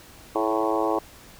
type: harmonic tone with a mistuned harmonic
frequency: 110 Hz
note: A2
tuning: in tune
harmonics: 3 / 4 / 5 / 6 / 7 / 8 / 9 / 10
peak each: -27 / -28 / -29 / -30 / -30 / -31 / -32 / -32 dBFS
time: 0.35-0.99 s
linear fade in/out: 5 ms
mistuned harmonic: 4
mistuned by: -35 cents
effects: pink hiss -48 dBFS RMS until 1.39 s